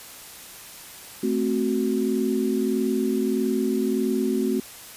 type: chord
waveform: sine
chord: F# diminished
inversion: first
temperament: equal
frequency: 220 / 261.6 / 370 Hz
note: A3 / C4 / F#4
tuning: 0 / 0 / 0 cents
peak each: -25 dBFS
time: 1.23-4.6 s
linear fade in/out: 5 ms
effects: white hiss -42 dBFS RMS until 4.96 s + resampled to 32000 Hz